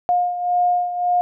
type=beating tone pair; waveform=sine; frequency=712 / 713.8 Hz; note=F5 / F5; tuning=+33 / +38 cents; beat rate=1.8 Hz; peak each=-17 / -23 dBFS; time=0.09-1.21 s; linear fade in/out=0 ms; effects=none